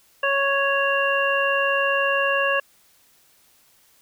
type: harmonic tone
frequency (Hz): 554.4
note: C#5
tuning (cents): 0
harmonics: 1 / 2 / 3 / 5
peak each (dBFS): -23 / -25 / -23 / -25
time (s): 0.23-2.6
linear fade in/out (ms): 5
effects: white hiss -58 dBFS RMS until 4.01 s

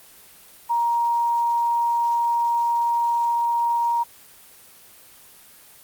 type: tone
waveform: sine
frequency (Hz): 940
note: A#5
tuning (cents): +14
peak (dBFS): -18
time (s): 0.69-4.04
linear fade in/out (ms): 20
effects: white hiss -48 dBFS RMS until 5.83 s + Opus 24 kbps

